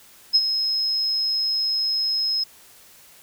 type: tone with ADSR envelope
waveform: sine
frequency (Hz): 5140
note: E8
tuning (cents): -45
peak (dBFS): -11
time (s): 0.33-2.44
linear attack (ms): 24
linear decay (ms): 45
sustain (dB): -9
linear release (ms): 8
effects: white hiss -50 dBFS RMS until 3.22 s